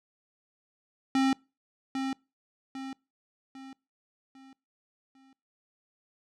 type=tone with echo; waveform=square; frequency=267 Hz; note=C4; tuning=35 cents sharp; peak=-23 dBFS; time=1.15-1.33 s; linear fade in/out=2 ms; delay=800 ms; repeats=5; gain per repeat=-7 dB; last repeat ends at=5.33 s; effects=noise-tail reverb RT60 0.3 s tail -26 dB re dry + low-pass 6000 Hz 12 dB/octave